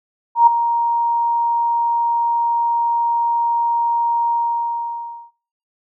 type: tone with ADSR envelope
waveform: sine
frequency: 937 Hz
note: A#5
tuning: 9 cents sharp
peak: -4 dBFS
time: 0.35-5.31 s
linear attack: 120 ms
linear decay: 7 ms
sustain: -11 dB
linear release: 990 ms
effects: noise-tail reverb RT60 0.8 s tail -26 dB re dry